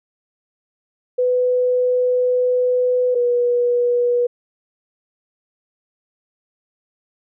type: tone pair in turn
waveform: sine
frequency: 499 / 485.1 Hz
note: B4 / B4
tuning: +18 / -31 cents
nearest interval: unison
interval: 49 cents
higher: first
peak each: -14 dBFS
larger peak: neither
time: 1.18-3.15 / 3.15-4.27 s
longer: first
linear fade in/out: 10 ms
effects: none